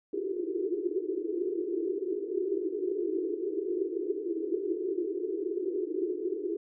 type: band-pass noise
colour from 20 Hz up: pink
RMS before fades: -32 dBFS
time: 0.13-6.57 s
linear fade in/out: 5 ms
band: 330 to 420 Hz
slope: 96 dB/octave
effects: none